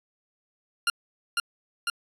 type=tone with echo; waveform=20% pulse; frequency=1396.9 Hz; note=F6; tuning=in tune; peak=-16 dBFS; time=0.87-0.9 s; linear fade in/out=2 ms; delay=500 ms; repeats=2; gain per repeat=-2 dB; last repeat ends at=1.9 s; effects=resampled to 32000 Hz